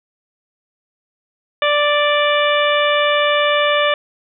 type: harmonic tone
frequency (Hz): 587.3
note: D5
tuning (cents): 0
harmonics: 1 / 2 / 3 / 4 / 5 / 6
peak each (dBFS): -16 / -19 / -21 / -22 / -23 / -24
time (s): 1.62-3.94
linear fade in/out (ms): 2
effects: none